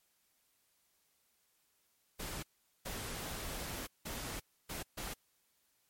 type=noise bursts at uneven times; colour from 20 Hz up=pink; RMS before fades=-42 dBFS; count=5; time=2.19-2.43 / 2.85-3.87 / 4.05-4.4 / 4.69-4.83 / 4.97-5.14 s; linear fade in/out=10 ms; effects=white hiss -75 dBFS RMS until 5.89 s + MP3 64 kbps